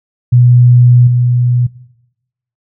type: tone with level steps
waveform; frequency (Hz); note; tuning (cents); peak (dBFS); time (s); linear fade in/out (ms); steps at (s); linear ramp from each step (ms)
sine; 122.7; B2; -11; -3 / -8; 0.32-1.67; 10; 1.07; 5
effects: noise-tail reverb RT60 0.9 s tail -19 dB re dry